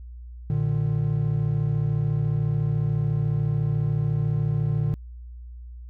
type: tone pair together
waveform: triangle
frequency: 116.1 / 150.1 Hz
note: A#2 / D3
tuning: -7 / +38 cents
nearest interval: major third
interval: 445 cents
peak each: -22 / -21 dBFS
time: 0.5-4.94 s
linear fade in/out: 0 ms
effects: tanh soft clip ceiling -11 dBFS + added 60 Hz sine -37 dBFS peak until 5.89 s